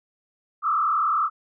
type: tone with frequency modulation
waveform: sine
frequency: 1244.5 Hz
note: D#6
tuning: in tune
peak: -19 dBFS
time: 0.62-1.3 s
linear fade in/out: 50 ms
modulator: 39.9 Hz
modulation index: 2.2
effects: none